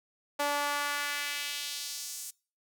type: tone with high-pass filter sweep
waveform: sawtooth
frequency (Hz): 289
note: D4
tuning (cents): -28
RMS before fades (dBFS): -34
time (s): 0.39-2.31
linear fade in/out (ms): 10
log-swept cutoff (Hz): 670 to 8000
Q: 1.4
effects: noise-tail reverb RT60 0.4 s tail -25 dB re dry

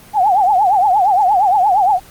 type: tone with vibrato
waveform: sine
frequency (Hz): 784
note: G5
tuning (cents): 0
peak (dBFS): -9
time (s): 0.13-2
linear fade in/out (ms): 50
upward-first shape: triangle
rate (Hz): 8.6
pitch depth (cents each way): 200
effects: pink hiss -41 dBFS RMS until 2.1 s + Opus 24 kbps

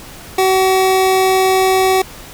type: tone pair together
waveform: square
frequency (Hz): 378 / 756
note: F#4 / F#5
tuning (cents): +37 / +37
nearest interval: octave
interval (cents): 1200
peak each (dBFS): -13 / -15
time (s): 0.38-2.02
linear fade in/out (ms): 5
effects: pink hiss -35 dBFS RMS until 2.33 s

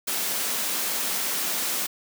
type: high-pass noise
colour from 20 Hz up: white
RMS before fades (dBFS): -27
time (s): 0.07-1.87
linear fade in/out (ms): 10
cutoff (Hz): 160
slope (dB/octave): 96
effects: none

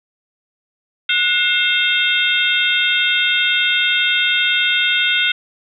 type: tone cluster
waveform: sine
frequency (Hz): 1466 / 2123 / 2691 / 3222 / 3635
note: F#6 / C7 / E7 / G7 / A#7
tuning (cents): -16 / +25 / +35 / +47 / -44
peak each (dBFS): -20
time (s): 1.09-5.32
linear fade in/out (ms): 5
effects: none

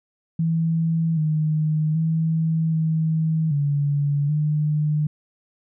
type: tone with pitch steps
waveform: sine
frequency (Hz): 163.6 / 154.6 / 161.3 / 159.5 / 143.7 / 151.1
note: E3 / D#3 / E3 / D#3 / D3 / D3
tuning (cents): -13 / -11 / -37 / +43 / -37 / +50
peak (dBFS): -18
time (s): 0.39-5.07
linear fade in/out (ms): 5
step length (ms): 780
effects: none

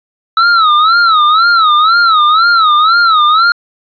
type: tone with vibrato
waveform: square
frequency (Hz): 1299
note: E6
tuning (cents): -26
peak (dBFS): -6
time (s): 0.37-3.52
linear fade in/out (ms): 2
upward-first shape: sine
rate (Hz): 2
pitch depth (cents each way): 140
effects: resampled to 11025 Hz + 7-bit

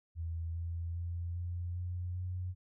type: tone with pitch steps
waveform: sine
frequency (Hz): 82.8 / 84.34 / 85.92 / 87.52 / 89.15 / 90.82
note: E2 / E2 / F2 / F2 / F2 / F#2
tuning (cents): +8 / +40 / -28 / +4 / +36 / -32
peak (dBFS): -35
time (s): 0.15-2.55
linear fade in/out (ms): 50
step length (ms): 400
effects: none

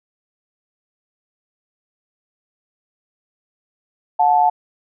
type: tone pair together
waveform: sine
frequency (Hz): 726.5 / 874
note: F#5 / A5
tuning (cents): -32 / -12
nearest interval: minor third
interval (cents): 320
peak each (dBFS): -14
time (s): 4.19-4.5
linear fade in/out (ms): 10
effects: none

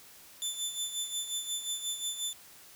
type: tone with tremolo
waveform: 20% pulse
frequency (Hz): 3520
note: A7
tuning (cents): 0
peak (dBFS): -25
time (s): 0.42-2.33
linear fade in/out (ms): 0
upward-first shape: sine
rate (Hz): 5.6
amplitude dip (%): 65
effects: white hiss -54 dBFS RMS until 2.75 s

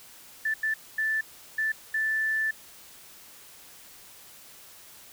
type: tone bursts at uneven times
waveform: sine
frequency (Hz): 1760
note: A6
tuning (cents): 0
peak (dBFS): -24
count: 5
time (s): 0.45-0.54 / 0.63-0.74 / 0.98-1.21 / 1.58-1.72 / 1.94-2.51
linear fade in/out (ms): 5
effects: white hiss -50 dBFS RMS until 5.12 s

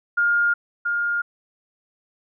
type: tone with echo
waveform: sine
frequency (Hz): 1414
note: F6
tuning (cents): +21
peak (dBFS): -16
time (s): 0.17-0.54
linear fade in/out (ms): 10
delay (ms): 680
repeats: 1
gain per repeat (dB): -4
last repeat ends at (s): 1.22
effects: none

